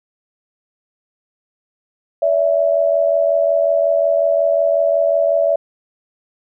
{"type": "tone pair together", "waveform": "sine", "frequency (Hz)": [573.8, 659.3], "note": ["D5", "E5"], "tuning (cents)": [-40, 0], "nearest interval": "major second", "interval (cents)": 240, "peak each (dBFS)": -15, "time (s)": [2.22, 5.56], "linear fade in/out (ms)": 5, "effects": []}